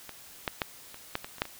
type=clicks; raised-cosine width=0.3 ms; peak=-24 / -12 / -11 / -28 / -13 / -22 / -29 / -10 / -26 dBFS; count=9; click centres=0.093 / 0.478 / 0.618 / 0.944 / 1.154 / 1.245 / 1.383 / 1.419 / 1.454 s; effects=white hiss -50 dBFS RMS until 1.59 s

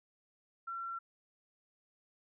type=tone; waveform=sine; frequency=1359 Hz; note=F6; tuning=48 cents flat; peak=-38 dBFS; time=0.67-0.99 s; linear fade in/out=10 ms; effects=none

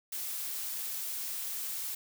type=noise; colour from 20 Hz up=blue; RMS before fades=-37 dBFS; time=0.12-1.95 s; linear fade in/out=5 ms; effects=none

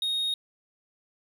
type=tone; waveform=triangle; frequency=3729 Hz; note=A#7; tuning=in tune; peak=-24 dBFS; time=0.02-0.34 s; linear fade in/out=2 ms; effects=none

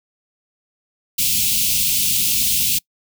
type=band-stop noise; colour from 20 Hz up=white; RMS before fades=-18 dBFS; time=1.18-2.79 s; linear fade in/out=10 ms; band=250 to 2500 Hz; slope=48 dB/octave; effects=noise-tail reverb RT60 0.1 s tail -26 dB re dry

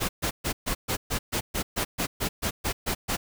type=noise bursts; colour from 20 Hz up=pink; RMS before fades=-27 dBFS; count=15; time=0-3.17 s; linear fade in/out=20 ms; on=90 ms; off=130 ms; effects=none

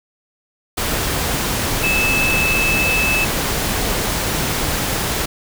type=tone in noise; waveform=sine; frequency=2614 Hz; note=E7; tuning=15 cents flat; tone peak=-16 dBFS; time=1.83-3.25 s; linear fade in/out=10 ms; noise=pink; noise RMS=-20 dBFS; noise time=0.77-5.26 s; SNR=+1 dB; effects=none

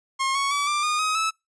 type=tone with pitch steps; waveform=sawtooth; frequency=1074 / 1109.3 / 1145.8 / 1183.4 / 1222.4 / 1262.5 / 1304 Hz; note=C6 / C#6 / D6 / D6 / D#6 / D#6 / E6; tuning=+45 / +1 / -43 / +13 / -31 / +25 / -19 cents; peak=-18 dBFS; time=0.19-1.31 s; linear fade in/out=20 ms; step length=160 ms; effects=noise-tail reverb RT60 0.2 s tail -24 dB re dry + resampled to 22050 Hz

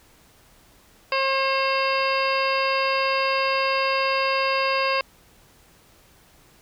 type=harmonic tone with a mistuned harmonic; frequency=537 Hz; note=C5; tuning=45 cents sharp; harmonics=1 / 2 / 3 / 4 / 5 / 6 / 7 / 8 / 9; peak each=-25 / -24 / -31 / -31 / -27 / -38 / -39 / -40 / -31 dBFS; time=1.12-5.01 s; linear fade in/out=2 ms; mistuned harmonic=6; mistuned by=-78 cents; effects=pink hiss -55 dBFS RMS until 6.61 s

